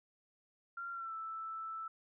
sine tone with pitch glide, 1382 to 1320.4 Hz, F6 to E6, -19 to +2 cents, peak -40 dBFS, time 0.77-1.88 s, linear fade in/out 5 ms, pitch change -79 cents, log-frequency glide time 0.92-1.14 s, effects none

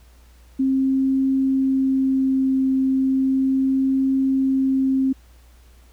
sine tone with vibrato, 265.9 Hz, C4, 28 cents sharp, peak -16 dBFS, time 0.59-5.13 s, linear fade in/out 10 ms, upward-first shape triangle, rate 0.35 Hz, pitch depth 9 cents each way, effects added 60 Hz sine -47 dBFS peak until 5.92 s + pink hiss -57 dBFS RMS until 5.92 s

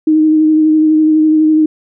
sine tone with vibrato, 311.1 Hz, D#4, in tune, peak -6 dBFS, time 0.07-1.66 s, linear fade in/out 5 ms, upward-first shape sine, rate 12 Hz, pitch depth 19 cents each way, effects none

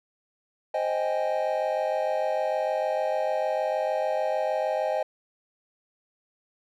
triangle chord, Ab major seventh, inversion first, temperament equal, 523.3 / 622.3 / 784 / 830.6 Hz, C5 / Eb5 / G5 / Ab5, 0 / 0 / 0 / 0 cents, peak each -28 / -25 / -30 / -31 dBFS, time 0.74-5.03 s, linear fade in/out 5 ms, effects none

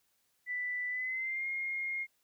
sine tone with pitch glide, 1982 to 2137 Hz, B6 to C7, +6 to +36 cents, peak -33 dBFS, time 0.46-2.07 s, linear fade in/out 50 ms, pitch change +130 cents, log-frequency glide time 0.89-1.47 s, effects white hiss -75 dBFS RMS until 2.23 s

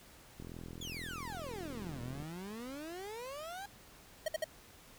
click train, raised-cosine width 3 ms, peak -34 dBFS, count 78, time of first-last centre 0.4-2.225 s, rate 42.2 Hz
30% pulse exponential two-way sweep, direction down then up, 3520 to 116.5 to 823 Hz, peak -40 dBFS, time 0.81-3.66 s, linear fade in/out 5 ms, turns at 2.01 s
square tone bursts, 630 Hz, D#5, 21 cents sharp, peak -32 dBFS, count 3, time 4.26-4.443 s, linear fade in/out 5 ms, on 23 ms, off 57 ms
effects pink hiss -58 dBFS RMS until 4.98 s

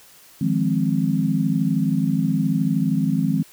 sine chord, F minor seventh, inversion third, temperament equal, 155.56 / 174.61 / 207.7 / 261.6 Hz, Eb3 / F3 / Ab3 / C4, 0 / 0 / 0 / 0 cents, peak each -23 dBFS, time 0.41-3.43 s, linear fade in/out 5 ms, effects white hiss -49 dBFS RMS until 3.52 s

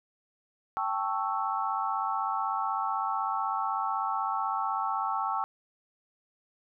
sine chord, A dominant seventh, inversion third, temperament equal, 784 / 880 / 1108.7 / 1318.5 Hz, G5 / A5 / C#6 / E6, 0 / 0 / 0 / 0 cents, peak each -33 dBFS, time 0.77-5.44 s, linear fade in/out 0 ms, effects none

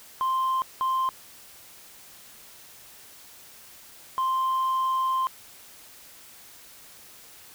sine tone bursts at uneven times, 1046.5 Hz, C6, in tune, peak -20 dBFS, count 3, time 0.21-0.62 / 0.81-1.09 / 4.18-5.27 s, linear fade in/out 0 ms, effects tanh soft clip ceiling -21 dBFS + white hiss -49 dBFS RMS until 7.54 s

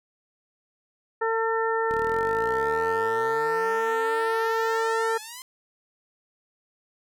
harmonic tone, 450.5 Hz, A4, 41 cents sharp, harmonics 1 / 2 / 3 / 4, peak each -25 / -28 / -30 / -31 dBFS, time 1.21-5.18 s, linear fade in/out 10 ms
5% pulse exponential sweep, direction up, 34.65 to 1049 Hz, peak -26 dBFS, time 1.91-5.42 s, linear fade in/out 0 ms
effects none

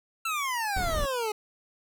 25% pulse exponential sweep, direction down, 1359 to 415.3 Hz, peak -24 dBFS, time 0.25-1.32 s, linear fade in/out 5 ms
brown noise, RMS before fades -31 dBFS, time 0.76-1.06 s, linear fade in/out 5 ms
effects none

